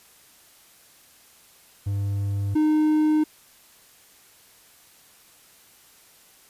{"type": "tone pair in turn", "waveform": "triangle", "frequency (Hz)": [100, 307.2], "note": ["G2", "D#4"], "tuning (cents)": [35, -22], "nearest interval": "octave + perfect fifth", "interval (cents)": 1943, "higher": "second", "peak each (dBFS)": [-21, -15], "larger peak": "second", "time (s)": [[1.86, 2.55], [2.55, 3.24]], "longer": "neither", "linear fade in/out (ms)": 10, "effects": ["white hiss -54 dBFS RMS until 6.49 s", "resampled to 32000 Hz"]}